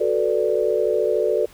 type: chord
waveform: sine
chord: B minor seventh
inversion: second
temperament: equal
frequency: 370 / 440 / 493.9 / 587.3 Hz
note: F#4 / A4 / B4 / D5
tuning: 0 / 0 / 0 / 0 cents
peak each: -24 / -21 / -24 / -23 dBFS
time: 0-1.46 s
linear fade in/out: 10 ms
effects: pink hiss -49 dBFS RMS until 1.53 s